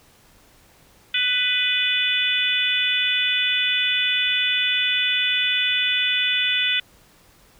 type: harmonic tone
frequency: 496.8 Hz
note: B4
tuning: 10 cents sharp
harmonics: 3 / 4 / 5 / 6 / 7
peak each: -28 / -27 / -24 / -24 / -23 dBFS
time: 1.14-6.8 s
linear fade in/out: 5 ms
effects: pink hiss -54 dBFS RMS until 7.59 s